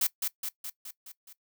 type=noise with echo; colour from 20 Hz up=blue; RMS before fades=-26 dBFS; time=0.01-0.07 s; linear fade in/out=5 ms; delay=210 ms; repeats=6; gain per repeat=-4 dB; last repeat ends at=1.33 s; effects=noise-tail reverb RT60 0.1 s tail -19 dB re dry